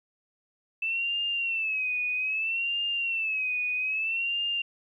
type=tone with vibrato; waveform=sine; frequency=2637 Hz; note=E7; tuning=in tune; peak=-26 dBFS; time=0.82-4.62 s; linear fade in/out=5 ms; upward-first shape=sine; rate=0.62 Hz; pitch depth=110 cents each way; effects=11-bit